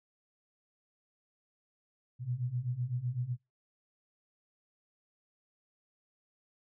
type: beating tone pair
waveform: sine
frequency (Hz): 119.2 / 127.1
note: A#2 / C3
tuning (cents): +39 / -50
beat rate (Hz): 7.9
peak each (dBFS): -37 / -34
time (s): 2.19-3.37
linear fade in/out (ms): 50
effects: noise-tail reverb RT60 0.2 s tail -21 dB re dry